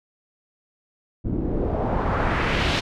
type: noise with low-pass filter sweep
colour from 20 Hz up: pink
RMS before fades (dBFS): -23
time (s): 1.24-2.81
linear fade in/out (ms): 20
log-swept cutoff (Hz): 240 to 4200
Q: 1.4
effects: none